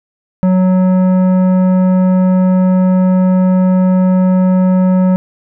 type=tone with tanh clipping; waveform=triangle; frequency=185 Hz; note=F#3; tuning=in tune; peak=-9 dBFS; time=0.43-5.16 s; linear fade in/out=0 ms; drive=16 dB; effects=none